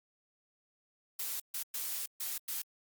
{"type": "noise bursts at uneven times", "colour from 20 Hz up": "blue", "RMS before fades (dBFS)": -37, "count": 5, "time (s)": [[1.19, 1.4], [1.54, 1.63], [1.74, 2.06], [2.2, 2.38], [2.48, 2.62]], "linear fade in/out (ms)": 5, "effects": ["Opus 48 kbps"]}